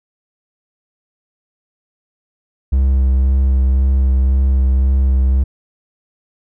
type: tone with vibrato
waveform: triangle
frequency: 66 Hz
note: C2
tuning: 16 cents sharp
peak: -8 dBFS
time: 2.72-5.44 s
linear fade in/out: 10 ms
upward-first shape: sine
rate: 1.9 Hz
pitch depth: 19 cents each way
effects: none